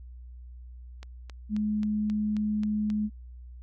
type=click train; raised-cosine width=0.2 ms; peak=-27 dBFS; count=8; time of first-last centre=1.03-2.902 s; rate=3.74 Hz
type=tone; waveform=sine; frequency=211.6 Hz; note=G#3; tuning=33 cents sharp; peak=-25 dBFS; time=1.49-3.1 s; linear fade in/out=50 ms
effects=added 61 Hz sine -42 dBFS peak until 3.62 s